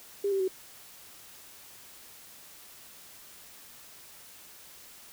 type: tone with pitch steps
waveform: sine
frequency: 401.3 / 388.5 / 376.2 Hz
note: G4 / G4 / F#4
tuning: +41 / -16 / +29 cents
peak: -25 dBFS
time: 0.24-0.48 s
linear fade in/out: 5 ms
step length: 80 ms
effects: white hiss -51 dBFS RMS until 5.12 s